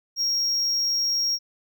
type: tone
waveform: triangle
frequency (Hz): 5588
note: F8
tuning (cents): 0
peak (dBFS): -20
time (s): 0.16-1.39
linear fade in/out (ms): 50
effects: none